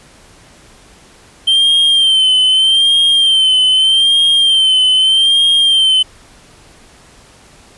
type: tone with vibrato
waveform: triangle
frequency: 3133 Hz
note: G7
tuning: 2 cents flat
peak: -6 dBFS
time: 1.47-6.03 s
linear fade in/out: 10 ms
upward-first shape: sine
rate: 0.81 Hz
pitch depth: 56 cents each way
effects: pink hiss -43 dBFS RMS until 7.77 s + resampled to 24000 Hz